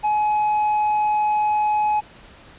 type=tone; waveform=triangle; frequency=845 Hz; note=G#5; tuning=30 cents sharp; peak=-15 dBFS; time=0.03-2.01 s; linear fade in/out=20 ms; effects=pink hiss -46 dBFS RMS until 2.58 s + resampled to 8000 Hz